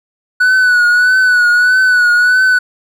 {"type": "tone with vibrato", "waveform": "triangle", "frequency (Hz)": 1480, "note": "F#6", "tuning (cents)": 0, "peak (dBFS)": -5, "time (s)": [0.4, 2.59], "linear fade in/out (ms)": 10, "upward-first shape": "triangle", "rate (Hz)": 1.6, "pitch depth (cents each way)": 54, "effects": []}